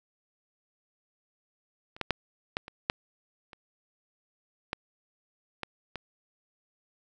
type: clicks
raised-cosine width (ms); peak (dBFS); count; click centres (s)
0.3; -30 / -13 / -9 / -13 / -26 / -8 / -30 / -14 / -17 / -20; 10; 1.965 / 2.013 / 2.107 / 2.569 / 2.681 / 2.899 / 3.532 / 4.731 / 5.633 / 5.957
effects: none